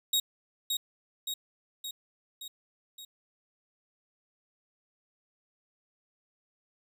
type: tone with echo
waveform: sawtooth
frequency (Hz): 3775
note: A#7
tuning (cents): +21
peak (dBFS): -21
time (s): 0.13-0.2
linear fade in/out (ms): 5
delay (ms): 570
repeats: 5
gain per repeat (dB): -4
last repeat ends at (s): 3.05
effects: none